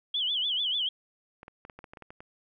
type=tone with vibrato; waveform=sine; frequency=3200 Hz; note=G7; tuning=35 cents sharp; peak=-26 dBFS; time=0.14-0.89 s; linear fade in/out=5 ms; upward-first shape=sine; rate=6.8 Hz; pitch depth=160 cents each way
type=clicks; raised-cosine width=0.5 ms; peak=-30 dBFS; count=11; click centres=1.431 / 1.481 / 1.651 / 1.698 / 1.79 / 1.842 / 1.935 / 1.972 / 2.023 / 2.105 / 2.205 s
effects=none